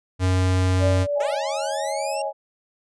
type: tone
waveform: square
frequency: 92.5 Hz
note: F#2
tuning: in tune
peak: -18 dBFS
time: 0.19-1.07 s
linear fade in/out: 50 ms
type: tone with tremolo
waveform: sine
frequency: 579 Hz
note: D5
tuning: 25 cents flat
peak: -19 dBFS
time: 0.79-1.39 s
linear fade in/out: 50 ms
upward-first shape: triangle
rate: 3.4 Hz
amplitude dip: 70%
type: chord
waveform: sine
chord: C# suspended second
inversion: none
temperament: equal with one note detuned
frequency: 554.4 / 633.1 / 830.6 Hz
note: C#5 / D#5 / G#5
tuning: 0 / +30 / 0 cents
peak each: -28 dBFS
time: 1.15-2.33 s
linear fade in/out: 50 ms
type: linear sweep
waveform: 10% pulse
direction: up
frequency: 410 to 2794 Hz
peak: -23 dBFS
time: 1.2-2.22 s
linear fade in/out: 5 ms
effects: resampled to 22050 Hz